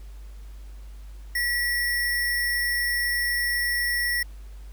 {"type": "tone with sample-and-hold", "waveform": "sine", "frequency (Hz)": 1934, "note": "B6", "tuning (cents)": -37, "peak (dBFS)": -22, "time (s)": [1.35, 4.23], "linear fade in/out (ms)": 5, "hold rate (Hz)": 7350, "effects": ["added 50 Hz sine -38 dBFS peak until 4.72 s", "pink hiss -57 dBFS RMS until 4.72 s"]}